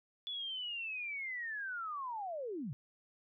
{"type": "linear sweep", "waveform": "sine", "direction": "down", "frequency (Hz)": [3451, 116.54], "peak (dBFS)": -38, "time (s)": [0.27, 2.73], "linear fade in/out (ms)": 0, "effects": []}